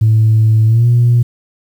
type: tone with pitch glide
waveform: sine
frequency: 110 to 119.96 Hz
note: A2 to B2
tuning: 0 to -50 cents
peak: -5 dBFS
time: 0.01-1.23 s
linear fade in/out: 10 ms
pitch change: +150 cents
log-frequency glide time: 0.66-0.87 s
effects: tanh soft clip ceiling -3 dBFS + 7-bit